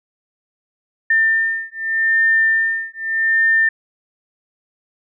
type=beating tone pair; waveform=sine; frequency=1800 / 1800.82 Hz; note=A6 / A6; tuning=+39 / +40 cents; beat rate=0.82 Hz; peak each=-17 dBFS; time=1.1-3.69 s; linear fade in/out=5 ms; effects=none